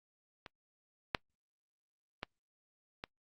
clicks, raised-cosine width 0.3 ms, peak -30 / -13 / -21 / -24 dBFS, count 4, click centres 0.462 / 1.148 / 2.231 / 3.039 s, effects noise-tail reverb RT60 0.1 s tail -26 dB re dry + Opus 48 kbps

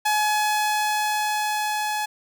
sawtooth tone with level ramp, 847 Hz, G#5, 34 cents sharp, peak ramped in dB -15 to -20 dBFS, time 0.05-2.06 s, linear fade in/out 10 ms, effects none

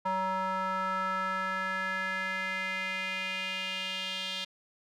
square tone with band-pass filter sweep, 188.4 Hz, F#3, 32 cents sharp, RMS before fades -33 dBFS, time 0.05-4.45 s, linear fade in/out 10 ms, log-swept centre 1000 to 3400 Hz, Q 3.6, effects none

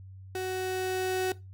35% pulse tone with level ramp, 372.8 Hz, F#4, 13 cents sharp, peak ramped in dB -29 to -24 dBFS, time 0.35-1.32 s, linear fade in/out 2 ms, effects noise-tail reverb RT60 0.2 s tail -17 dB re dry + added 95 Hz sine -44 dBFS peak until 1.53 s

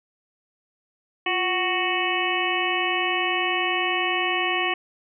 harmonic tone with a mistuned harmonic, 370 Hz, F#4, in tune, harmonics 1 / 2 / 3 / 5 / 6 / 7 / 8, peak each -29 / -29 / -29 / -29 / -29 / -29 / -29 dBFS, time 1.26-4.74 s, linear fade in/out 5 ms, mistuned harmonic 1, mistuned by -84 cents, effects none

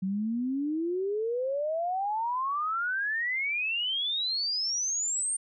sine exponential sweep, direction up, 184.9 to 8930 Hz, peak -27 dBFS, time 0.02-5.37 s, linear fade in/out 10 ms, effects none

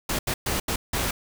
pink noise bursts at uneven times, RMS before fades -26 dBFS, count 5, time 0.09-0.19 / 0.27-0.34 / 0.46-0.6 / 0.68-0.76 / 0.93-1.11 s, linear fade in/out 5 ms, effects none

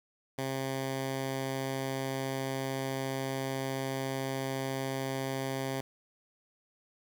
10% pulse tone, 133.9 Hz, C3, 40 cents sharp, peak -24 dBFS, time 0.38-5.81 s, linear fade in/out 5 ms, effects 11-bit

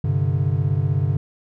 triangle chord, G suspended fourth, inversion none, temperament equal, 98 / 130.81 / 146.83 Hz, G2 / C3 / D3, 0 / 0 / 0 cents, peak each -20 dBFS, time 0.04-1.17 s, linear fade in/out 5 ms, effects none

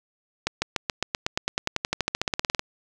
accelerating click train, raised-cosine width 0.2 ms, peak -6 dBFS, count 25, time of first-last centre 0.47-2.594 s, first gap 150 ms, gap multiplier 0.95, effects 7-bit

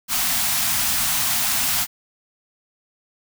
white band-stop noise, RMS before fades -21 dBFS, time 0.08-1.87 s, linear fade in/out 50 ms, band 280 to 640 Hz, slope 96 dB/octave, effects none

